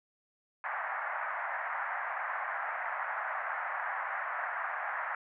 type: band-pass noise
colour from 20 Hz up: white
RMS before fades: -36 dBFS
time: 0.64-5.15 s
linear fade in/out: 2 ms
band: 660 to 1900 Hz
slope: 48 dB/octave
effects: none